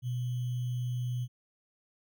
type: tone with sample-and-hold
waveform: sine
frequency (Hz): 123.47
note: B2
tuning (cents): 0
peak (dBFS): -30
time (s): 0.02-1.28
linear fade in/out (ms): 50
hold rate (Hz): 3150
effects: none